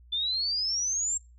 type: exponential sweep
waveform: sine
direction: up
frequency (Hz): 3500 to 7580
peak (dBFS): -26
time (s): 0.12-1.18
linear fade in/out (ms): 10
effects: noise-tail reverb RT60 0.3 s tail -26 dB re dry + added 60 Hz sine -51 dBFS peak until 1.38 s